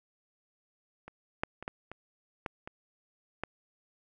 clicks, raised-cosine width 0.5 ms, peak -30 / -14 / -27 / -20 / -27 / -19 / -26 / -18 dBFS, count 8, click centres 1.08 / 1.435 / 1.626 / 1.679 / 1.916 / 2.462 / 2.675 / 3.436 s, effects none

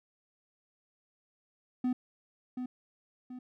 triangle tone with echo, 251.4 Hz, B3, 31 cents sharp, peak -25 dBFS, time 1.84-1.93 s, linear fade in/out 5 ms, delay 730 ms, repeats 2, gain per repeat -7 dB, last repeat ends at 3.39 s, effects none

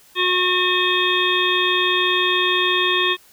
harmonic tone, 363.1 Hz, F#4, 33 cents flat, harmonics 1 / 3 / 5 / 7 / 9 / 10, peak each -23 / -23 / -23 / -23 / -23 / -23 dBFS, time 0.15-3.17 s, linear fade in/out 50 ms, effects white hiss -51 dBFS RMS until 3.32 s

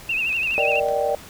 sine tone with vibrato, 2637 Hz, E7, in tune, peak -20 dBFS, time 0.09-0.8 s, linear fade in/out 5 ms, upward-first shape triangle, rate 12 Hz, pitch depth 110 cents each way
clicks, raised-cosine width 0.2 ms, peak -22 dBFS, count 12, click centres 0.294 / 0.328 / 0.366 / 0.432 / 0.474 / 0.509 / 0.541 / 0.592 / 0.653 / 0.718 / 0.756 / 0.886 s
sine chord, Eb major seventh, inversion second, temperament just, 466.7 / 583.4 / 622.3 / 777.8 Hz, Bb4 / D5 / Eb5 / G5, +2 / -12 / 0 / -14 cents, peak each -26 / -22 / -27 / -25 dBFS, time 0.58-1.15 s, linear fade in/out 0 ms
effects pink hiss -42 dBFS RMS until 1.29 s

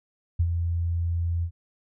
sine tone with ADSR envelope, 85 Hz, F2, 46 cents flat, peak -17 dBFS, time 0.39-1.51 s, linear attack 11 ms, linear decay 60 ms, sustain -6 dB, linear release 77 ms, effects none

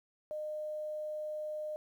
sine tone with quantisation, 610 Hz, D#5, 34 cents flat, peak -36 dBFS, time 0.31-1.76 s, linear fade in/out 0 ms, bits 11, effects none

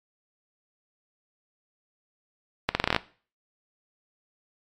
accelerating click train, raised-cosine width 0.3 ms, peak -5 dBFS, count 9, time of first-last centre 2.69-2.963 s, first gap 60 ms, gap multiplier 0.83, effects noise-tail reverb RT60 0.4 s tail -18 dB re dry + MP3 96 kbps

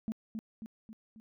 sine tone with echo, 220 Hz, A3, in tune, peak -30 dBFS, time 0.08-0.12 s, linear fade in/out 0 ms, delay 270 ms, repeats 4, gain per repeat -5 dB, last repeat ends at 1.2 s, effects tanh soft clip ceiling -28 dBFS

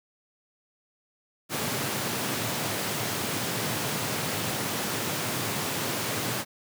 pink high-pass noise, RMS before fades -30 dBFS, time 1.49-6.45 s, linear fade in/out 50 ms, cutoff 100 Hz, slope 48 dB/octave, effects none

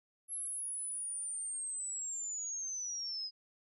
sine linear sweep, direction down, 11175 to 4978 Hz, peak -37 dBFS, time 0.28-3.31 s, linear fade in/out 50 ms, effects none

